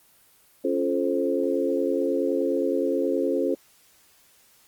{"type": "tone cluster", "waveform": "sine", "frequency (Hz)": [276.1, 345.8, 435.2, 527], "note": ["C#4", "F4", "A4", "C5"], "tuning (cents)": [-7, -17, -19, 12], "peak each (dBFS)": -27, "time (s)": [0.64, 3.55], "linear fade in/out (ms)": 10, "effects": ["white hiss -58 dBFS RMS until 4.67 s", "Opus 24 kbps"]}